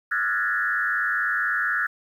sine tone with frequency modulation, 1568 Hz, G6, in tune, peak -21 dBFS, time 0.11-1.87 s, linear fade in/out 10 ms, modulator 100 Hz, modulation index 2.3, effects 9-bit

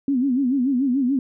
sine tone with vibrato, 261.6 Hz, C4, in tune, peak -17 dBFS, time 0.08-1.19 s, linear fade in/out 2 ms, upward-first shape sine, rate 6.9 Hz, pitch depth 140 cents each way, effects none

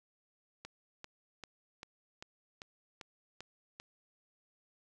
click train, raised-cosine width 0.2 ms, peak -28 dBFS, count 9, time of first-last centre 0.65-3.8 s, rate 2.54 Hz, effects none

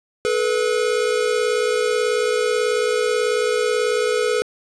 square tone pair together, 430.1 / 488.4 Hz, A4 / B4, -39 / -19 cents, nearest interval major second, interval 220 cents, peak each -21 dBFS, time 0.25-4.42 s, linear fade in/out 0 ms, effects resampled to 22050 Hz + 7-bit

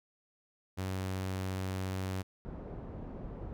sawtooth tone, 94.3 Hz, F#2, 33 cents sharp, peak -30 dBFS, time 0.77-2.23 s, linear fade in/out 20 ms
pink low-pass noise, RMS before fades -43 dBFS, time 2.45-3.53 s, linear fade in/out 0 ms, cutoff 590 Hz, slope 12 dB/octave
effects none

